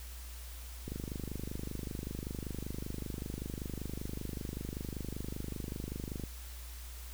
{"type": "click train", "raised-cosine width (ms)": 3, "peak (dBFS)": -26, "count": 136, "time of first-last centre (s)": [0.88, 6.237], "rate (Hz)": 25.2, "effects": ["added 60 Hz sine -44 dBFS peak until 7.13 s", "white hiss -52 dBFS RMS until 7.13 s"]}